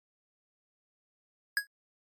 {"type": "tone with exponential decay", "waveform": "square", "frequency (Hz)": 1661.2, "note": "G#6", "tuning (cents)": 0, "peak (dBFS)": -22, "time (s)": [1.57, 1.67], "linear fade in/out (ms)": 1, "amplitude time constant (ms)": 20, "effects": ["MP3 96 kbps"]}